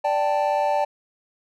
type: chord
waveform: triangle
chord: D suspended fourth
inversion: none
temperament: just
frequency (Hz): 587.3 / 783.1 / 881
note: D5 / G5 / A5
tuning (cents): 0 / -2 / +2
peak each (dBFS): -21 / -22 / -22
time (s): 0.04-0.85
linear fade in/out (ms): 10
effects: none